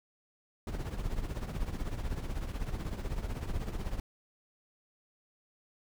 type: noise with tremolo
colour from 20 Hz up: brown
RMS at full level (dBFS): -32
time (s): 0.67-4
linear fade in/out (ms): 2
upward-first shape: triangle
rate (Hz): 16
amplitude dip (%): 75
effects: none